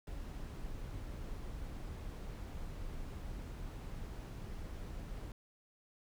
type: noise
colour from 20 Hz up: brown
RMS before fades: -44 dBFS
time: 0.07-5.32 s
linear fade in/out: 2 ms
effects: none